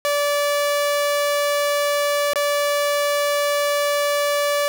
sawtooth tone with dropouts, 579 Hz, D5, 25 cents flat, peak -14 dBFS, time 0.05-4.68 s, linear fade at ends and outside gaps 0 ms, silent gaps 2.334-2.358 s, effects none

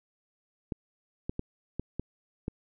clicks, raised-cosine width 3 ms, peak -19 dBFS, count 6, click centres 0.722 / 1.295 / 1.394 / 1.796 / 1.996 / 2.481 s, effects none

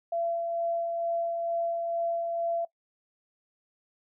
sine tone with tremolo, 677 Hz, E5, 46 cents sharp, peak -26 dBFS, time 0.12-2.65 s, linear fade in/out 5 ms, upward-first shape sine, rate 2.2 Hz, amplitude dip 30%, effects noise-tail reverb RT60 0.1 s tail -19 dB re dry

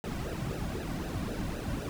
brown noise with flanger, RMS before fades -35 dBFS, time 0.04-1.89 s, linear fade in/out 0 ms, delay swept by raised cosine 0.89 to 2.39 ms, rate 3.9 Hz, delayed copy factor -0.85, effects none

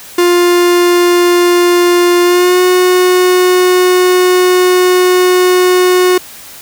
45% pulse tone with pitch glide, 351.6 to 364.2 Hz, F4 to F#4, +12 to -27 cents, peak -6 dBFS, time 0.18-6.18 s, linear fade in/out 5 ms, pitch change +61 cents, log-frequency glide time 2.23-2.62 s, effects white hiss -32 dBFS RMS until 6.61 s

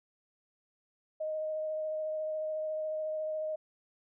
sine tone with vibrato, 622.3 Hz, D#5, in tune, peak -32 dBFS, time 1.2-3.56 s, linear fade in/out 10 ms, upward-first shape sine, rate 14 Hz, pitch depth 11 cents each way, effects none

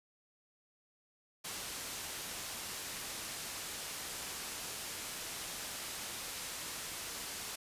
white low-pass noise, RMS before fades -43 dBFS, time 1.44-7.56 s, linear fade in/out 10 ms, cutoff 10000 Hz, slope 12 dB/octave, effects resampled to 32000 Hz

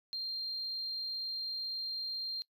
triangle tone, 4186 Hz, C8, in tune, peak -32 dBFS, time 0.13-2.42 s, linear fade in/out 0 ms, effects noise-tail reverb RT60 0.1 s tail -25 dB re dry + tanh soft clip ceiling -34 dBFS

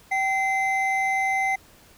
triangle tone pair together, 772.8 / 2063 Hz, G5 / C7, -25 / -25 cents, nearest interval octave + perfect fourth, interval 1700 cents, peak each -22 dBFS, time 0.11-1.56 s, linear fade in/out 10 ms, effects pink hiss -53 dBFS RMS until 1.97 s

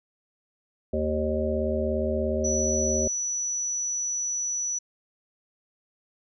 harmonic tone, 77 Hz, D#2, 17 cents flat, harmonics 1 / 3 / 5 / 7 / 8, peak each -30 / -30 / -30 / -30 / -30 dBFS, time 0.93-3.08 s, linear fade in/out 5 ms
sine tone, 5920 Hz, F#8, in tune, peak -26 dBFS, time 2.44-4.79 s, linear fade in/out 10 ms
effects none

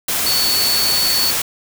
sine tone in noise, 4445 Hz, C#8, 4 cents sharp, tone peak -16 dBFS, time 0.26-1.31 s, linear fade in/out 5 ms, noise white, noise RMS -19 dBFS, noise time 0.08-1.42 s, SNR 0 dB, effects none

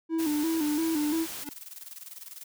triangle tone with vibrato, 311.6 Hz, D#4, 3 cents sharp, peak -23 dBFS, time 0.09-1.27 s, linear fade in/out 50 ms, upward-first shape square, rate 2.9 Hz, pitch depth 78 cents each way
white noise, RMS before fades -38 dBFS, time 0.18-1.45 s, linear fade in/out 20 ms
square tone with exponential growth, 290.5 Hz, D4, 19 cents flat, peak -33 dBFS, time 1.39-1.49 s, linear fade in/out 1 ms, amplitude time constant 20 ms
blue noise with tremolo, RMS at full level -42 dBFS, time 1.41-2.44 s, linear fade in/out 10 ms, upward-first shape square, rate 20 Hz, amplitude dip 70%
effects none

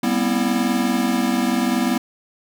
square chord, C major seventh, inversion second, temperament equal with one note detuned, 196 / 241 / 261.6 / 329.6 Hz, G3 / B3 / C4 / E4, 0 / -42 / 0 / 0 cents, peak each -26 / -21 / -25 / -26 dBFS, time 0.03-1.98 s, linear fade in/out 5 ms, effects none

